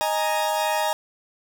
40% pulse chord, D# suspended fourth, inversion none, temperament equal, 622.3 / 830.6 / 932.3 Hz, D#5 / G#5 / A#5, 0 / 0 / 0 cents, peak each -25 dBFS, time 0.01-0.93 s, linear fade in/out 0 ms, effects none

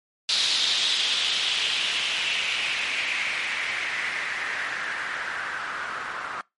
blue noise with low-pass filter sweep, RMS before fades -27 dBFS, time 0.29-6.41 s, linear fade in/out 0 ms, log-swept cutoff 4000 to 1300 Hz, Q 3.5, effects noise-tail reverb RT60 0.2 s tail -23 dB re dry + MP3 48 kbps

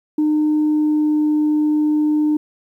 sine tone with pitch glide, 304.2 to 302.4 Hz, D#4 to D#4, -39 to -49 cents, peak -12 dBFS, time 0.18-2.37 s, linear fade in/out 5 ms, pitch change -10 cents, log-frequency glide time 0.58-1.3 s, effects tanh soft clip ceiling -11 dBFS + 9-bit

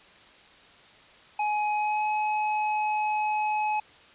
square tone with pitch glide, 841 to 850.3 Hz, G#5 to G#5, +22 to +41 cents, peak -25 dBFS, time 1.39-3.8 s, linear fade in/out 5 ms, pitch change +19 cents, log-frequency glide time 1.74-2.03 s, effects white hiss -53 dBFS RMS until 4.14 s + resampled to 8000 Hz

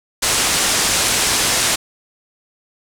white low-pass noise, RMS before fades -17 dBFS, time 0.22-1.76 s, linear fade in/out 10 ms, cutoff 9400 Hz, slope 24 dB/octave, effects none

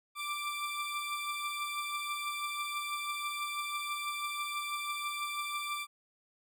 20% pulse beating tone pair, 1174.7 / 1180.8 Hz, D6 / D6, 0 / +9 cents, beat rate 6.1 Hz, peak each -31 / -37 dBFS, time 0.15-5.87 s, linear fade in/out 50 ms, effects none

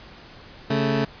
20% pulse tone pair together, 138.59 / 220 Hz, C#3 / A3, 0 / 0 cents, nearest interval minor sixth, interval 800 cents, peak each -18 dBFS, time 0.7-1.05 s, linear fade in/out 5 ms, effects pink hiss -45 dBFS RMS until 1.2 s + resampled to 11025 Hz

